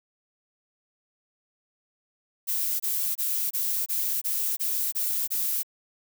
violet noise bursts, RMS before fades -27 dBFS, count 9, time 2.47-5.632 s, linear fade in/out 20 ms, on 330 ms, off 24 ms, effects none

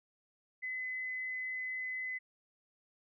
sine tone, 2024 Hz, B6, 42 cents sharp, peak -36 dBFS, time 0.62-2.19 s, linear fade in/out 20 ms, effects none

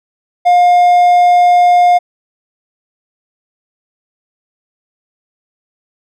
triangle tone, 710 Hz, F5, 28 cents sharp, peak -3 dBFS, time 0.45-1.99 s, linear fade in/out 20 ms, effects none

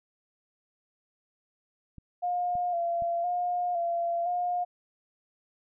clicks, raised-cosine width 5 ms, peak -33 dBFS, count 3, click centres 1.983 / 2.554 / 3.022 s
sine tone with vibrato, 698 Hz, F5, 1 cent flat, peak -26 dBFS, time 2.22-4.65 s, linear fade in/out 20 ms, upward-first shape square, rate 0.98 Hz, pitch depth 34 cents each way
effects none

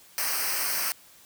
white noise with comb filter, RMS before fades -28 dBFS, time 0.18-0.92 s, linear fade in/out 0 ms, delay 0.28 ms, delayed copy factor -0.85, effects white hiss -54 dBFS RMS until 1.25 s

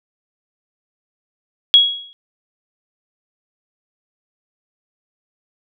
sine tone with exponential decay, 3322 Hz, G#7, in tune, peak -3 dBFS, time 1.74-2.13 s, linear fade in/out 0 ms, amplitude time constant 83 ms, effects none

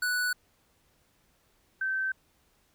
square / sine tone pair in turn, 1480 / 1546.7 Hz, F#6 / G6, 0 / -24 cents, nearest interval minor second, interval 76 cents, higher second, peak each -27 dBFS, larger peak neither, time 0.02-0.33 / 1.81-2.12 s, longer neither, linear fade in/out 5 ms, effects pink hiss -68 dBFS RMS until 2.74 s

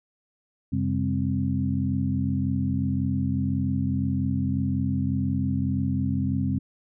sine tone cluster, 91.7 / 135.1 / 200.8 / 262.6 Hz, F#2 / C#3 / G3 / C4, -15 / -44 / +42 / +6 cents, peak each -28 dBFS, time 0.72-6.59 s, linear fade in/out 10 ms, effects none

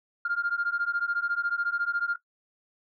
sine beating tone pair, 1396.9 / 1410.9 Hz, F6 / F6, 0 / +17 cents, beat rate 14 Hz, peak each -28 dBFS, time 0.25-2.16 s, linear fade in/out 5 ms, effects noise-tail reverb RT60 0.1 s tail -17 dB re dry + tanh soft clip ceiling -19 dBFS

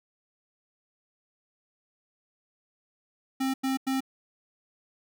square tone bursts, 265.5 Hz, C4, 25 cents sharp, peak -26 dBFS, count 3, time 3.4-4.006 s, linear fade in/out 10 ms, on 140 ms, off 93 ms, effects none

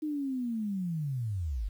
sine linear sweep, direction down, 311.1 to 43.69 Hz, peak -30 dBFS, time 0.02-1.69 s, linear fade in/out 10 ms, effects 10-bit

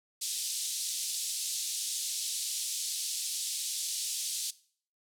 white band-pass noise, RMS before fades -35 dBFS, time 0.21-4.51 s, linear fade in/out 10 ms, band 3500 to 9900 Hz, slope 24 dB/octave, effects noise-tail reverb RT60 0.5 s tail -19 dB re dry

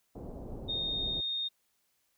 pink low-pass noise, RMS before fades -42 dBFS, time 0.15-1.21 s, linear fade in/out 5 ms, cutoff 670 Hz, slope 24 dB/octave
sine tone, 3687 Hz, A#7, 20 cents flat, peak -31 dBFS, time 0.68-1.49 s, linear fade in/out 20 ms
effects white hiss -75 dBFS RMS until 2.17 s

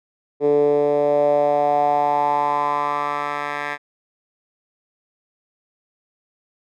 10% pulse tone with band-pass filter sweep, 145.7 Hz, D3, 13 cents flat, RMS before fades -19 dBFS, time 0.4-3.78 s, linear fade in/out 50 ms, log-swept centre 410 to 1600 Hz, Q 4.8, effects none

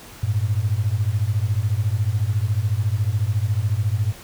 sine beating tone pair, 98 / 112 Hz, G2 / A2, 0 / +31 cents, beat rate 14 Hz, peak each -21 dBFS, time 0.23-4.13 s, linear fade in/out 5 ms, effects pink hiss -42 dBFS RMS until 4.23 s

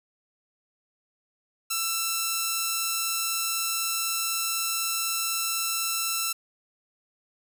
5% pulse tone, 1336 Hz, E6, 23 cents sharp, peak -14 dBFS, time 1.7-6.33 s, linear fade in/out 10 ms, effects none

